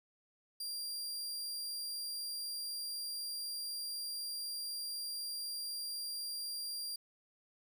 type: tone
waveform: sawtooth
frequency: 4764 Hz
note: D8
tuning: 24 cents sharp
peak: -36 dBFS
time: 0.6-6.96 s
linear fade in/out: 5 ms
effects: none